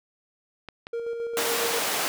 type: clicks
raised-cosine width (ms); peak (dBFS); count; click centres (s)
0.3; -22; 2; 0.687 / 0.869
type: tone with tremolo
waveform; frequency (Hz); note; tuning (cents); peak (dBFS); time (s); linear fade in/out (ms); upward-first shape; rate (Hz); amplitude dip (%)
triangle; 466.2; A#4; 0; -25; 0.93-1.79; 5; square; 7.4; 35
type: high-pass noise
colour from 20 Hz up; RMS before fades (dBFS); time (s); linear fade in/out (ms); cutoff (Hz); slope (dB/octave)
pink; -27; 1.37-2.08; 0; 450; 12
effects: none